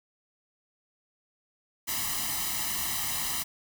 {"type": "noise with comb filter", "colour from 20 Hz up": "white", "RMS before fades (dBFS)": -31, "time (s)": [1.87, 3.44], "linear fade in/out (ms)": 20, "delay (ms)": 1, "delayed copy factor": 1, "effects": []}